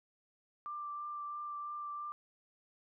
sine tone with vibrato, 1181 Hz, D6, 9 cents sharp, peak -39 dBFS, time 0.66-2.12 s, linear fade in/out 0 ms, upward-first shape triangle, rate 3 Hz, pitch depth 14 cents each way, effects none

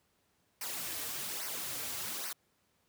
white noise with flanger, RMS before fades -39 dBFS, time 0.61-2.33 s, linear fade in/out 5 ms, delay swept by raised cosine 0.27 to 5.57 ms, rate 1.2 Hz, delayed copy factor -0.7, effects pink hiss -74 dBFS RMS until 2.88 s + high-pass 80 Hz 12 dB/octave

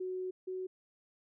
sine tone pair in turn, 370 / 372.1 Hz, F#4 / F#4, 0 / +10 cents, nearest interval unison, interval 10 cents, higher second, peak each -35 / -36 dBFS, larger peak first, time 0-0.31 / 0.47-0.67 s, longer first, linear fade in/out 10 ms, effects none

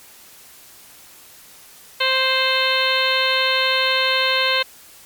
harmonic tone with a mistuned harmonic, 524 Hz, C5, 2 cents sharp, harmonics 1 / 2 / 3 / 4 / 5 / 6 / 7 / 8, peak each -24 / -24 / -24 / -24 / -24 / -24 / -24 / -24 dBFS, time 2-4.63 s, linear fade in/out 10 ms, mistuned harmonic 6, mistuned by -38 cents, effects white hiss -45 dBFS RMS until 5.05 s + MP3 96 kbps

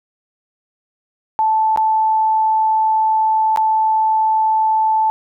sine tone with dropouts, 876 Hz, A5, 8 cents flat, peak -12 dBFS, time 1.39-5.1 s, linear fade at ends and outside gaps 0 ms, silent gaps 1.761-1.774 / 3.561-3.573 s, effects none

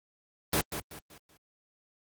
pink noise with echo, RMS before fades -26 dBFS, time 0.53-0.61 s, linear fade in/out 2 ms, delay 190 ms, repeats 4, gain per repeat -9 dB, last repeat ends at 1.37 s, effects high-pass 60 Hz 12 dB/octave + Opus 24 kbps

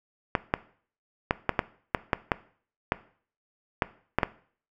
clicks, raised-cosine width 0.5 ms, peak -6 dBFS, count 12, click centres 0.352 / 0.539 / 1.309 / 1.493 / 1.592 / 1.948 / 2.132 / 2.318 / 2.921 / 3.822 / 4.186 / 4.232 s, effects noise-tail reverb RT60 0.5 s tail -18 dB re dry

